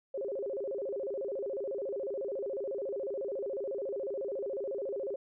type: tone with vibrato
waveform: sine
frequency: 466.2 Hz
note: A#4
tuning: in tune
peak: -33 dBFS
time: 0.14-5.16 s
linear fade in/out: 5 ms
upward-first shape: square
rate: 14 Hz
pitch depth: 260 cents each way
effects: none